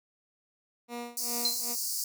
15% pulse tone with tremolo, 239 Hz, A#3, 43 cents sharp, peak -29 dBFS, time 0.88-1.76 s, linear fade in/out 50 ms, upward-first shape sine, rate 2.5 Hz, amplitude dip 90%
pink high-pass noise, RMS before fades -33 dBFS, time 1.17-2.04 s, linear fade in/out 2 ms, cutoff 4500 Hz, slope 96 dB/octave
sine tone with exponential decay, 4115 Hz, C8, 30 cents flat, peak -22 dBFS, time 1.45-1.67 s, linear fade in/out 2 ms, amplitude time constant 47 ms
effects none

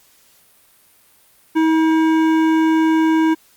triangle tone with hard clipping, 319.9 Hz, D#4, 48 cents sharp, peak -14 dBFS, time 1.55-3.35 s, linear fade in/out 20 ms, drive 17 dB, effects white hiss -53 dBFS RMS until 3.56 s + Opus 48 kbps

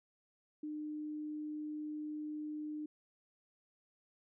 sine tone, 302.7 Hz, D#4, 48 cents flat, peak -39 dBFS, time 0.63-2.86 s, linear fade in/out 5 ms, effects none

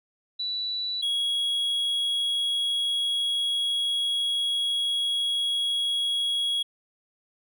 sine / triangle tone pair in turn, 3951 / 3322 Hz, B7 / G#7, 0 / 0 cents, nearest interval minor third, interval 300 cents, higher first, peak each -27 / -22 dBFS, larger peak second, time 0.39-1.02 / 1.02-6.63 s, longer second, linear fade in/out 10 ms, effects none

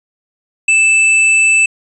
square tone, 2637 Hz, E7, in tune, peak -8 dBFS, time 0.68-1.66 s, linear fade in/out 5 ms, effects resampled to 24000 Hz

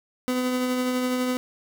30% pulse tone with tremolo, 252.1 Hz, B3, 36 cents sharp, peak -19 dBFS, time 0.28-1.37 s, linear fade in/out 0 ms, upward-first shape triangle, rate 12 Hz, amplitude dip 30%, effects none

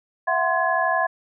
sine tone cluster, 665 / 737 / 1041 / 1691 Hz, E5 / F#5 / C6 / G#6, +15 / -7 / -9 / +31 cents, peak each -24 dBFS, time 0.27-1.07 s, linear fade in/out 10 ms, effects none

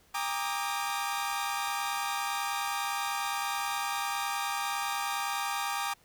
sawtooth chord, Eb major seventh, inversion first, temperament equal with one note detuned, 803.7 / 932.3 / 1174.7 / 1244.5 Hz, G5 / Bb5 / D6 / Eb6, +43 / 0 / 0 / 0 cents, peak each -31 / -33 / -32 / -35 dBFS, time 0.14-5.94 s, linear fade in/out 10 ms, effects pink hiss -63 dBFS RMS until 6.04 s

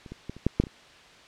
clicks, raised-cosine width 3 ms, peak -30 / -25 / -21 / -30 / -8 / -7 / -17 / -29 dBFS, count 8, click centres 0.062 / 0.12 / 0.296 / 0.366 / 0.466 / 0.6 / 0.638 / 0.669 s, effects white hiss -51 dBFS RMS until 1.27 s + low-pass 4000 Hz 12 dB/octave

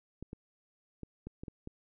clicks, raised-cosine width 3 ms, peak -29 dBFS, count 7, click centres 0.226 / 0.331 / 1.033 / 1.27 / 1.435 / 1.482 / 1.674 s, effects none

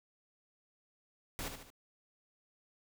pink noise with echo, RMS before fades -40 dBFS, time 1.39-1.48 s, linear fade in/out 0 ms, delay 74 ms, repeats 3, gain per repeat -6 dB, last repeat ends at 1.702 s, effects none

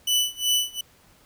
sawtooth tone with tremolo, 2979 Hz, F#7, 11 cents sharp, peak -15 dBFS, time 0.07-0.81 s, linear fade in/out 5 ms, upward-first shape sine, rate 2.7 Hz, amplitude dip 95%, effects pink hiss -57 dBFS RMS until 1.25 s

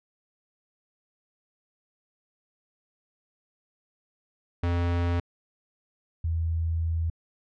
square / sine tone pair in turn, 86.6 / 82.19 Hz, F2 / E2, -14 / -5 cents, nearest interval minor second, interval 91 cents, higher first, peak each -24 dBFS, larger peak neither, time 4.63-5.2 / 6.24-7.1 s, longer second, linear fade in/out 5 ms, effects low-pass 3000 Hz 12 dB/octave

